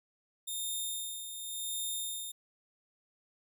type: tone with tremolo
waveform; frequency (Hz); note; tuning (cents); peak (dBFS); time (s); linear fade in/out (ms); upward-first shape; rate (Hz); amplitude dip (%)
10% pulse; 3645; A#7; -40; -26; 0.47-2.32; 10; sine; 0.9; 55
effects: none